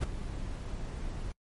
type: noise with ADSR envelope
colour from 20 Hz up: brown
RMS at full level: -24 dBFS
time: 0-1.32 s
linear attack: 34 ms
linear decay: 9 ms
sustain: -13 dB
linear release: 3 ms
effects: noise-tail reverb RT60 0.1 s tail -25 dB re dry + MP3 48 kbps